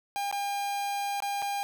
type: tone with dropouts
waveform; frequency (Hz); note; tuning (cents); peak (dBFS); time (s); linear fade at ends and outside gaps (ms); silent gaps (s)
45% pulse; 805; G5; +46; -29; 0.16-1.63; 0; 0.313-0.326 / 1.203-1.223 / 1.42-1.424
effects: none